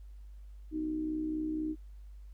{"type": "tone with amplitude modulation", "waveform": "sine", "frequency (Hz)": 310, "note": "D#4", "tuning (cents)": -6, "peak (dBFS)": -29, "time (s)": [0.71, 1.76], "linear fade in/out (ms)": 50, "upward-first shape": "sine", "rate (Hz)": 64.1, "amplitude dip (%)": 55, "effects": ["added 50 Hz sine -46 dBFS peak until 2.33 s", "pink hiss -74 dBFS RMS until 2.33 s"]}